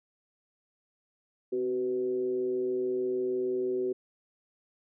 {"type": "tone with frequency modulation", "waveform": "sine", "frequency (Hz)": 377.3, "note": "F#4", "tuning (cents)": 34, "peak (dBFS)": -27, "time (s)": [1.52, 3.93], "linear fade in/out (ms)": 10, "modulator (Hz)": 119, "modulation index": 0.5, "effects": []}